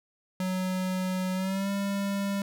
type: tone with pitch glide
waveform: square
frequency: 185.4 to 198.71 Hz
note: F#3 to G3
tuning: +4 to +24 cents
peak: -28 dBFS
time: 0.4-2.42 s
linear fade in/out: 2 ms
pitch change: +120 cents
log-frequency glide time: 1.34-1.7 s
effects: none